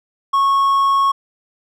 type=tone; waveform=triangle; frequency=1100 Hz; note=C#6; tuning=14 cents flat; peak=-10 dBFS; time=0.33-1.12 s; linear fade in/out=10 ms; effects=none